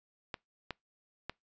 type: clicks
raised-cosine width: 0.3 ms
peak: -21 dBFS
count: 3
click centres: 0.342 / 0.707 / 1.296 s
effects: noise-tail reverb RT60 0.2 s tail -26 dB re dry + resampled to 16000 Hz